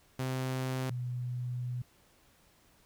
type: tone pair in turn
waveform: sawtooth / sine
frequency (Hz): 130 / 123.6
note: C3 / B2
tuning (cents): -11 / +2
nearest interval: minor second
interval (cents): 87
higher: first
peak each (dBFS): -28 / -33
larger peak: first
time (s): 0.19-0.9 / 0.9-1.82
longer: second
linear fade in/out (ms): 5
effects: pink hiss -65 dBFS RMS until 2.85 s